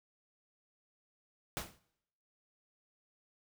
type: noise with exponential decay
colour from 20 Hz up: pink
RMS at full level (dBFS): -35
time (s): 1.57-1.79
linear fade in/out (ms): 0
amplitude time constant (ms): 47
effects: noise-tail reverb RT60 0.8 s tail -22 dB re dry